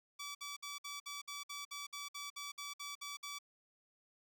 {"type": "tone bursts", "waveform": "10% pulse", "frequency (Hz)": 1151, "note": "D6", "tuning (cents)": -35, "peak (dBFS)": -35, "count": 15, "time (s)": [0.19, 3.388], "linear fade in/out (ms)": 10, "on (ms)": 160, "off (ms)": 57, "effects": []}